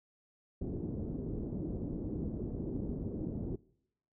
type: low-pass noise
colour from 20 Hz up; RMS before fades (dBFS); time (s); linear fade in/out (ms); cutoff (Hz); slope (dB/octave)
white; -38; 0.61-3.56; 5; 350; 24
effects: noise-tail reverb RT60 0.8 s tail -24 dB re dry

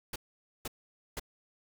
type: noise bursts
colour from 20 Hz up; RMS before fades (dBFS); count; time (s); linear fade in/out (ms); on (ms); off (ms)
pink; -37; 3; 0.13-1.197; 5; 29; 490
effects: none

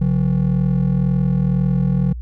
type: ring-modulated tone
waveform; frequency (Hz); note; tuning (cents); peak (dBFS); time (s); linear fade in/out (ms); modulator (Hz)
triangle; 160; D#3; +49; -9; 0.01-2.13; 5; 21
effects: tanh soft clip ceiling -5 dBFS + added 60 Hz sine -26 dBFS peak until 2.21 s

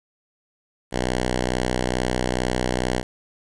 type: tone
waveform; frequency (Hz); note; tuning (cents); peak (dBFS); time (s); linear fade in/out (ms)
5% pulse; 62.3; B1; +16; -10; 0.91-3.04; 50
effects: resampled to 22050 Hz + 8-bit

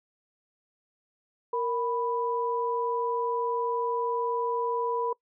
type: tone pair together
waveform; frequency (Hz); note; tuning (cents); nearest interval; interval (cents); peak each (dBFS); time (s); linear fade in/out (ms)
sine; 466.2 / 987.8; A#4 / B5; 0 / 0; octave + minor second; 1300; -28 / -29; 1.53-5.13; 5
effects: noise-tail reverb RT60 0.1 s tail -23 dB re dry

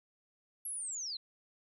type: linear sweep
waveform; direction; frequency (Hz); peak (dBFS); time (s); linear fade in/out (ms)
sine; down; 11410 to 3951; -37; 0.65-1.17; 5
effects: none

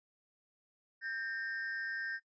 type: ring-modulated tone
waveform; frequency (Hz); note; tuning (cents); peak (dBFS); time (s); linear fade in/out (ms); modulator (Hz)
triangle; 1705; G#6; +45; -32; 1.01-2.2; 50; 124
effects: noise-tail reverb RT60 0.1 s tail -17 dB re dry + resampled to 16000 Hz

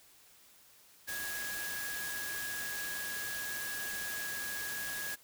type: tone in noise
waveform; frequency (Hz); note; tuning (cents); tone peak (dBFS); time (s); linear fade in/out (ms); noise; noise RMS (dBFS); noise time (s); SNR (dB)
sine; 1660; G#6; -1; -39; 1.07-5.16; 20; white; -41; 1.07-5.16; -1
effects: white hiss -61 dBFS RMS until 5.23 s

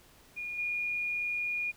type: tone with level steps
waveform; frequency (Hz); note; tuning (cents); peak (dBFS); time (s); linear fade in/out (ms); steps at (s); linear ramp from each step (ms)
sine; 2434; D#7; -39; -35 / -30; 0.36-1.72; 20; 0.58; 10
effects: pink hiss -59 dBFS RMS until 1.76 s

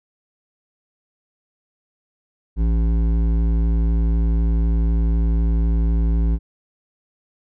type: tone with hard clipping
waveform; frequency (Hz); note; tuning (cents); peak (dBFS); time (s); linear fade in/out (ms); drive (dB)
sine; 56; A1; +31; -17; 2.56-6.39; 50; 11
effects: none

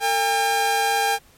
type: tone pair together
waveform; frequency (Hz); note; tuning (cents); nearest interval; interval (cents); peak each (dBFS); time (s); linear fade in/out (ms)
sawtooth; 451.2 / 803.9; A4 / G5; +44 / +43; minor seventh; 999; -23 / -15; 0-1.19; 50
effects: pink hiss -54 dBFS RMS until 1.37 s + MP3 64 kbps

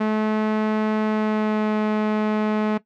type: tone with pitch glide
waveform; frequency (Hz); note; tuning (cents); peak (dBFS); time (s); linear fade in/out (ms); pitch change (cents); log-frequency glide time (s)
sawtooth; 215.7 to 213.7; A3 to G#3; -34 to +50; -15; 0-2.78; 10; -16; 1.02-1.77
effects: noise-tail reverb RT60 0.1 s tail -17 dB re dry + low-pass 2000 Hz 12 dB/octave

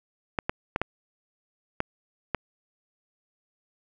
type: clicks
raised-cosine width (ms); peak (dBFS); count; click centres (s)
0.5; -10; 6; 0.388 / 0.495 / 0.761 / 0.816 / 1.804 / 2.347
effects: none

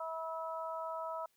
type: harmonic tone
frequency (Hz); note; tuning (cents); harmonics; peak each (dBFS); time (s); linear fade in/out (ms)
324.3; E4; -28; 2 / 3 / 4; -41 / -42 / -43; 0-1.26; 5
effects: white hiss -75 dBFS RMS until 1.36 s

